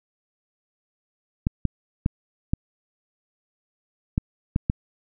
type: clicks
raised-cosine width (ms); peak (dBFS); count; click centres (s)
5; -8; 7; 1.469 / 1.653 / 2.061 / 2.535 / 4.179 / 4.561 / 4.699
effects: none